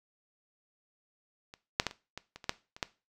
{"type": "clicks", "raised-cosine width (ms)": 0.2, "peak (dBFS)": [-29, -6, -12, -27, -22, -27, -28, -10, -29, -13], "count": 10, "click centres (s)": [1.539, 1.799, 1.867, 1.911, 2.176, 2.36, 2.442, 2.494, 2.765, 2.828], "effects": ["noise-tail reverb RT60 0.3 s tail -18 dB re dry"]}